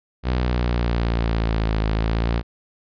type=exponential two-way sweep; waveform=sawtooth; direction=down then up; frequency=62.8 to 53.5 to 58.8 Hz; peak=-15 dBFS; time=0.23-2.43 s; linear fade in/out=50 ms; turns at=1.86 s; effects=resampled to 11025 Hz